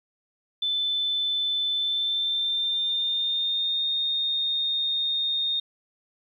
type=tone with pitch glide; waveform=sine; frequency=3520 to 3678 Hz; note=A7 to A#7; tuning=0 to -24 cents; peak=-23 dBFS; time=0.62-5.6 s; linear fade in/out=5 ms; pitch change=+76 cents; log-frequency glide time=1.72-3.89 s; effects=10-bit